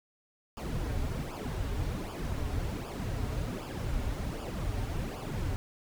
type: noise with flanger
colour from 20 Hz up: brown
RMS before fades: -34 dBFS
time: 0.57-5.56 s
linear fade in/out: 0 ms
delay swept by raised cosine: 0.49 to 6.09 ms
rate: 1.3 Hz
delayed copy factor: -0.75
effects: none